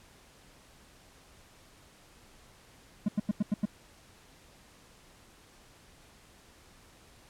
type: tone bursts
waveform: triangle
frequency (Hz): 207.7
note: G#3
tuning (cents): 0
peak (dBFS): -22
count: 6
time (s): 3.06-3.655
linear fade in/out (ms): 5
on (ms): 25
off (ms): 89
effects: pink hiss -58 dBFS RMS until 7.29 s + low-pass 11000 Hz 12 dB/octave